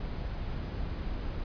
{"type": "noise", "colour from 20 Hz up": "brown", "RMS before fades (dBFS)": -35, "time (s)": [0, 1.44], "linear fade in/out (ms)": 5, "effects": ["resampled to 11025 Hz"]}